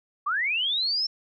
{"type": "linear sweep", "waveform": "sine", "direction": "up", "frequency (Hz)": [1099, 5390], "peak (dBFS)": -23, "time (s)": [0.26, 1.07], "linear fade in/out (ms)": 10, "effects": []}